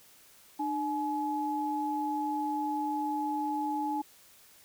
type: tone pair together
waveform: sine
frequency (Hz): 300 / 848.5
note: D4 / G#5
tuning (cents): +37 / +37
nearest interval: octave + tritone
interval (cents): 1800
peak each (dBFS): -33 / -31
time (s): 0.59-4.02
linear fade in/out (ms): 10
effects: white hiss -58 dBFS RMS until 4.64 s